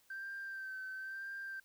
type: tone with vibrato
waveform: sine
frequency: 1560 Hz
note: G6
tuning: 9 cents flat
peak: -40 dBFS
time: 0.1-1.6 s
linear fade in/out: 5 ms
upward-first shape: sine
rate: 1 Hz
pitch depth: 31 cents each way
effects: tanh soft clip ceiling -38 dBFS + white hiss -70 dBFS RMS until 1.64 s